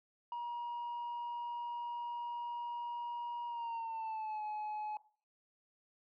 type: tone with pitch glide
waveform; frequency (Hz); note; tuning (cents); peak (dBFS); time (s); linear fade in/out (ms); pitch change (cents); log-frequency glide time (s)
sine; 953 to 849; A#5 to G#5; +38 to +38; -35; 0.32-4.97; 2; -200; 3.47-4.43
effects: noise-tail reverb RT60 0.4 s tail -18 dB re dry + tanh soft clip ceiling -37 dBFS